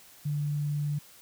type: tone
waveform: sine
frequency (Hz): 146.83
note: D3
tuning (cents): 0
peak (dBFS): -27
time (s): 0.25-0.99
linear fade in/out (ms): 10
effects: white hiss -54 dBFS RMS until 1.21 s